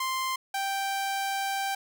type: tone pair in turn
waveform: sawtooth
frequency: 1046.5 / 784 Hz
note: C6 / G5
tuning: 0 / 0 cents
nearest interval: perfect fourth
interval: 500 cents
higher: first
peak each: -24 dBFS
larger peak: neither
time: 0-0.36 / 0.54-1.75 s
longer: second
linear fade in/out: 5 ms
effects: none